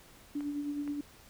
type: tone with tremolo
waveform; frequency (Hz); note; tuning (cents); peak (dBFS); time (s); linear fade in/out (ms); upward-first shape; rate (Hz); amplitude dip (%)
sine; 289.9; D4; -22; -31; 0.35-1.01; 5; sine; 9.5; 45
type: clicks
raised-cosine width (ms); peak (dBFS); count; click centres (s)
0.5; -33; 2; 0.407 / 0.877
effects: pink hiss -57 dBFS RMS until 1.29 s